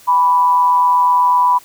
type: tone with amplitude modulation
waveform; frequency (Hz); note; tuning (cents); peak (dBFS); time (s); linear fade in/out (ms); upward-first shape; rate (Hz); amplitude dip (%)
sine; 988; B5; 0; -7; 0.07-1.59; 20; sine; 168; 45
effects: white hiss -44 dBFS RMS until 1.64 s